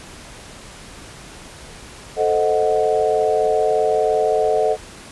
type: chord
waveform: sine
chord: A diminished seventh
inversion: none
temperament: equal with one note detuned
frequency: 440 / 523.3 / 622.3 / 736.6 Hz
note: A4 / C5 / Eb5 / Gb5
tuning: 0 / 0 / 0 / -8 cents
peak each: -18 / -24 / -20 / -21 dBFS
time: 2.16-4.77 s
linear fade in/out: 50 ms
effects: pink hiss -39 dBFS RMS until 5.11 s + resampled to 24000 Hz